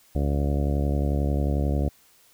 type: harmonic tone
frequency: 71.2 Hz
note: C#2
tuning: 47 cents sharp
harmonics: 1 / 2 / 3 / 4 / 5 / 6 / 7 / 8 / 9 / 10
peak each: -23 / -28 / -32 / -32 / -37 / -38 / -38 / -36 / -43 / -41 dBFS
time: 0.15-1.89 s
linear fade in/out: 5 ms
effects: white hiss -58 dBFS RMS until 2.33 s